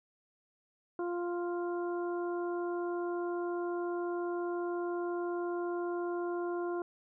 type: harmonic tone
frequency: 349.2 Hz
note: F4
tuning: in tune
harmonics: 1 / 2 / 3 / 4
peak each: -33 / -42 / -44 / -47 dBFS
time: 0.99-6.82 s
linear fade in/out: 2 ms
effects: none